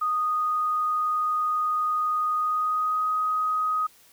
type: tone with pitch glide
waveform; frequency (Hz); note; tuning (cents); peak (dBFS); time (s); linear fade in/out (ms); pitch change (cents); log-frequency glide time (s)
sine; 1239 to 1254.8; D#6 to D#6; -8 to +14; -22; 0.01-3.87; 10; +22; 2.35-3.06
effects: white hiss -56 dBFS RMS until 4.12 s